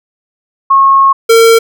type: tone pair in turn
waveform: sine / square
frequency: 1089 / 455.9 Hz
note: C#6 / A#4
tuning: -31 / -39 cents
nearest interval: octave + minor third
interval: 1508 cents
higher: first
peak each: -3 dBFS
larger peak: neither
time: 0.7-1.13 / 1.29-1.59 s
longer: first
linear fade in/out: 10 ms
effects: none